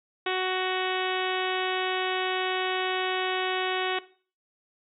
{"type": "harmonic tone", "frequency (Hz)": 371.8, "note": "F#4", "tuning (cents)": 8, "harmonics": [1, 2, 3, 4, 5, 6, 7, 8, 9, 10], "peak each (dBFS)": [-29, -32, -34, -35, -36, -37, -37, -38, -39, -39], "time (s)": [0.26, 3.99], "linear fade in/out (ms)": 5, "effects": ["noise-tail reverb RT60 0.4 s tail -17 dB re dry"]}